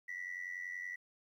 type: tone with amplitude modulation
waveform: sine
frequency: 1957 Hz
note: B6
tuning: 16 cents flat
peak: -35 dBFS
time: 0.08-0.96 s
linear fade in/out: 10 ms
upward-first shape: sine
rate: 90.6 Hz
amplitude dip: 85%
effects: tanh soft clip ceiling -35 dBFS + 12-bit